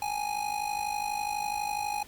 square tone with amplitude modulation, 830.6 Hz, G#5, in tune, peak -27 dBFS, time 0.02-2.03 s, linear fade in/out 2 ms, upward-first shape sine, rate 52.1 Hz, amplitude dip 75%, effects pink hiss -52 dBFS RMS until 2.07 s + Opus 48 kbps

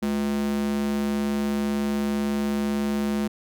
square tone with high-pass filter, 71 Hz, C#2, 42 cents sharp, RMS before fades -25 dBFS, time 0.02-3.28 s, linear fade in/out 10 ms, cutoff 230 Hz, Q 3.2, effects none

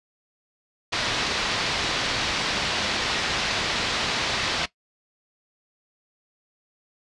white low-pass noise, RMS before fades -26 dBFS, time 0.92-4.66 s, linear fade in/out 10 ms, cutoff 4700 Hz, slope 24 dB/octave, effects noise-tail reverb RT60 0.1 s tail -17 dB re dry + resampled to 24000 Hz

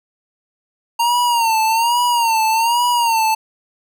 square tone with vibrato, 925 Hz, A#5, 14 cents flat, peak -14 dBFS, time 0.99-3.35 s, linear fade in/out 10 ms, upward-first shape sine, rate 1.2 Hz, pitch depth 88 cents each way, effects none

